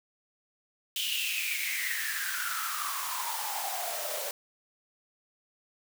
white noise with high-pass filter sweep, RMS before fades -33 dBFS, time 0.96-4.31 s, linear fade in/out 2 ms, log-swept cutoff 3100 to 550 Hz, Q 9.1, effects none

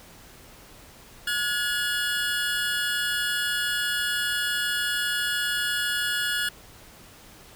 25% pulse tone pair together, 1443 / 1688.9 Hz, F#6 / G#6, -44 / +29 cents, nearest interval minor third, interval 273 cents, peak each -23 / -24 dBFS, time 1.27-6.49 s, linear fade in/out 5 ms, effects pink hiss -49 dBFS RMS until 7.55 s

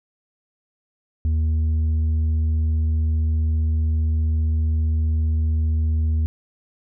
sine tone with tanh clipping, 78.8 Hz, D#2, 23 cents sharp, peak -18 dBFS, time 1.25-6.26 s, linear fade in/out 0 ms, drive 4 dB, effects none

